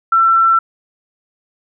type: tone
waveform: sine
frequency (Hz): 1344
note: E6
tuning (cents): +33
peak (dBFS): -8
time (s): 0.12-0.59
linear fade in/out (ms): 5
effects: none